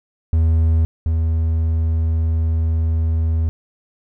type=tone pair in turn; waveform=triangle; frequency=80.9 / 80.9 Hz; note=E2 / E2; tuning=-32 / -32 cents; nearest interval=unison; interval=0 cents; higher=neither; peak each=-10 / -13 dBFS; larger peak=first; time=0.33-0.85 / 1.06-3.49 s; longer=second; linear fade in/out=0 ms; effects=none